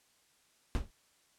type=noise with exponential decay; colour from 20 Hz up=brown; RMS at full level=-24 dBFS; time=0.75-0.91 s; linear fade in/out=0 ms; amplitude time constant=33 ms; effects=white hiss -69 dBFS RMS until 1.38 s + low-pass 10000 Hz 12 dB/octave